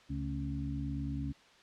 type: harmonic tone with a mistuned harmonic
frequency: 69.3 Hz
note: C#2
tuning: in tune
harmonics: 1 / 2 / 3 / 4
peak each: -39 / -38 / -45 / -39 dBFS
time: 0.09-1.33 s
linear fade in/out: 20 ms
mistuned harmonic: 3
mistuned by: +91 cents
effects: white hiss -60 dBFS RMS until 1.62 s + low-pass 4000 Hz 12 dB/octave